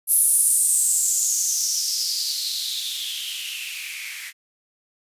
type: noise with band-pass filter sweep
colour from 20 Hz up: violet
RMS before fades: -23 dBFS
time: 0.07-4.33 s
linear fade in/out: 50 ms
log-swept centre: 11000 to 2000 Hz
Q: 5.9
effects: resampled to 32000 Hz